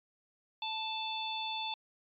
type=harmonic tone; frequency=880 Hz; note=A5; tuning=in tune; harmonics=1 / 3 / 4 / 5; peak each=-38 / -42 / -38 / -47 dBFS; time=0.62-1.74 s; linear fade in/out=2 ms; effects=MP3 64 kbps